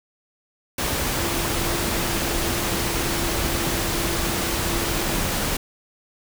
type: tone in noise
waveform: sine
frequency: 338.8 Hz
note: E4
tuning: 48 cents sharp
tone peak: -31 dBFS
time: 1.18-5.19 s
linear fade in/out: 5 ms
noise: pink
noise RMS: -24 dBFS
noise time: 0.78-5.57 s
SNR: -10 dB
effects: none